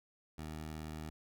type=tone; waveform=15% pulse; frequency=77.78 Hz; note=D#2; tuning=in tune; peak=-36 dBFS; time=0.38-1.1 s; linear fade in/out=5 ms; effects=none